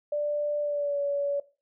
sine tone with pitch glide, 589 to 568.3 Hz, D5 to C#5, +5 to +43 cents, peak -25 dBFS, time 0.12-1.4 s, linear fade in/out 5 ms, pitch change -62 cents, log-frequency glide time 0.61-1 s, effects noise-tail reverb RT60 0.3 s tail -17 dB re dry

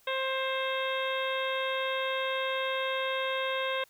harmonic tone with a mistuned harmonic, 528 Hz, C5, 16 cents sharp, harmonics 1 / 2 / 3 / 4 / 5 / 6 / 7, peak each -32 / -35 / -37 / -38 / -39 / -40 / -40 dBFS, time 0.07-3.84 s, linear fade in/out 5 ms, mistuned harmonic 6, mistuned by +41 cents, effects white hiss -63 dBFS RMS until 3.89 s

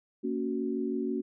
sine chord, F# major, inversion first, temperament just, 231.2 / 277.5 / 370 Hz, A#3 / C#4 / F#4, -14 / +2 / 0 cents, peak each -33 dBFS, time 0.23-1.22 s, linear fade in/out 20 ms, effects none

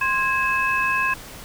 sine tone cluster, 1049 / 1648 / 2587 Hz, C6 / G#6 / E7, +4 / -14 / -33 cents, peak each -23 dBFS, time 0.01-1.14 s, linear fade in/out 5 ms, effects pink hiss -39 dBFS RMS until 1.44 s

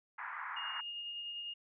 pink band-pass noise, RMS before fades -43 dBFS, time 0.18-0.81 s, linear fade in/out 5 ms, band 910 to 2000 Hz, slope 48 dB/octave
sine tone with tremolo, 2842 Hz, F7, 30 cents sharp, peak -39 dBFS, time 0.56-1.54 s, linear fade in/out 10 ms, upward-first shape sine, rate 10 Hz, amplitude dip 25%
effects none

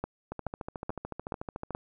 two click trains, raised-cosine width 1 ms, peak -18 / -22 dBFS, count 5 / 20, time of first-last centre 0.04-1.749 / 0.32-1.707 s, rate 2.34 / 13.7 Hz, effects none

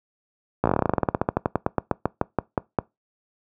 slowing click train, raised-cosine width 1 ms, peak -5 dBFS, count 29, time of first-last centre 0.64-2.787 s, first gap 16 ms, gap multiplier 1.1, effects noise-tail reverb RT60 0.2 s tail -23 dB re dry + high-pass 80 Hz 12 dB/octave

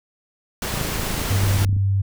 pink noise, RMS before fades -26 dBFS, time 0.62-1.65 s, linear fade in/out 2 ms
click train, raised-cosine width 5 ms, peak -17 dBFS, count 29, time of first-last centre 0.74-1.766 s, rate 27.3 Hz
sine tone, 98 Hz, G2, in tune, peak -16 dBFS, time 1.3-2.02 s, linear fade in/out 10 ms
effects none

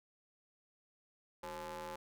sawtooth ring-modulated tone, 164.81 Hz, E3, in tune, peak -36 dBFS, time 1.43-1.96 s, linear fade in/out 5 ms, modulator 698 Hz, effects none

